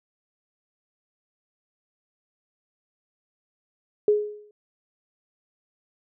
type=tone with exponential decay; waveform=sine; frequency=418.6 Hz; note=G#4; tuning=14 cents sharp; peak=-13 dBFS; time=4.08-4.51 s; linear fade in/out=2 ms; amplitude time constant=92 ms; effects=none